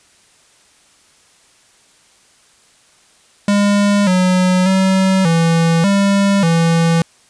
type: tone with pitch steps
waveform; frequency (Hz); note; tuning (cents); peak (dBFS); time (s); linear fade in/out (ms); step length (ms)
square; 203.1 / 183.4 / 190.2 / 165.8 / 198.8 / 166.2; G#3 / F#3 / F#3 / E3 / G3 / E3; -38 / -15 / +48 / +10 / +25 / +15; -11; 3.48-7.02; 2; 590
effects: white hiss -51 dBFS RMS until 7.29 s + resampled to 22050 Hz